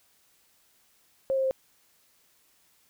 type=tone with pitch steps; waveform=sine; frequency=536 / 531.4 / 526.8 Hz; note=C5 / C5 / C5; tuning=+42 / +27 / +12 cents; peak=-23 dBFS; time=1.3-1.51 s; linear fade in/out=0 ms; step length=70 ms; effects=white hiss -65 dBFS RMS until 2.89 s